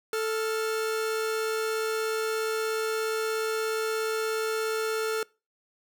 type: tone pair together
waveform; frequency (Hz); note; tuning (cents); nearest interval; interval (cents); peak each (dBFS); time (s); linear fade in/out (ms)
45% pulse; 440 / 1396.9; A4 / F6; 0 / 0; octave + minor sixth; 2000; -27 / -35; 0.13-5.23; 2
effects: noise-tail reverb RT60 0.3 s tail -24 dB re dry